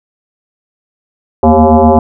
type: tone with frequency modulation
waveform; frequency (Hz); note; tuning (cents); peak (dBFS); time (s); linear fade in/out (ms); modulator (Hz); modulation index
sine; 230; A#3; -23; -3; 1.43-1.99; 2; 156; 4.2
effects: none